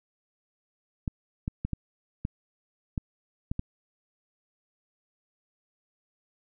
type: clicks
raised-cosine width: 5 ms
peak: -17 dBFS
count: 8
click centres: 1.078 / 1.479 / 1.65 / 1.733 / 2.251 / 2.978 / 3.515 / 3.594 s
effects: none